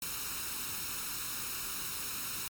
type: noise with comb filter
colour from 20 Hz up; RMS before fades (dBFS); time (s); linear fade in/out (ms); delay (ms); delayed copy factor
white; -38; 0.02-2.48; 2; 0.75; +0.65
effects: MP3 96 kbps